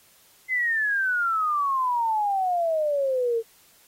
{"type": "exponential sweep", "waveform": "sine", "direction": "down", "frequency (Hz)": [2069, 446.3], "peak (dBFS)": -21, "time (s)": [0.48, 3.43], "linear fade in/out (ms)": 50, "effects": ["white hiss -57 dBFS RMS until 3.87 s", "AAC 48 kbps"]}